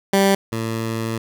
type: tone pair in turn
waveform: 15% pulse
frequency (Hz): 196 / 112.95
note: G3 / A2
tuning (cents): 0 / +46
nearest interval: minor seventh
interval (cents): 954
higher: first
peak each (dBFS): -7 / -16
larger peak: first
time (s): 0.13-0.35 / 0.52-1.18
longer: second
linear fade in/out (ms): 5
effects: none